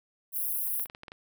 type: high-pass noise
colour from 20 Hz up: white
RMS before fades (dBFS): -31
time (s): 0.32-0.87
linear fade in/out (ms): 50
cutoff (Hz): 10000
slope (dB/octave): 96
type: clicks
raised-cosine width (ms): 0.3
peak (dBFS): -27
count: 7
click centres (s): 0.797 / 0.858 / 0.899 / 0.949 / 1.034 / 1.082 / 1.119
effects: none